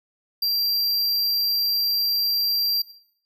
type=tone; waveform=square; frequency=4732 Hz; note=D8; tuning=12 cents sharp; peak=-21 dBFS; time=0.42-2.82 s; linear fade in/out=5 ms; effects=noise-tail reverb RT60 0.7 s tail -19 dB re dry